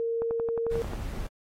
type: tone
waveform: sine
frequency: 460.7 Hz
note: A#4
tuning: 20 cents flat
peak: -26 dBFS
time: 0-0.82 s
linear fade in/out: 0 ms
type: click train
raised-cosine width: 1 ms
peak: -22 dBFS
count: 9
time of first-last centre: 0.22-0.934 s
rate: 11.2 Hz
type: noise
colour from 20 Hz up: brown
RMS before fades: -34 dBFS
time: 0.71-1.27 s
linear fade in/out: 5 ms
effects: AAC 48 kbps